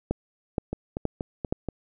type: two click trains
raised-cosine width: 2 ms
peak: -11 / -16 dBFS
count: 4 / 5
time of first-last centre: 0.11-1.525 / 0.73-1.687 s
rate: 2.12 / 4.18 Hz
effects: none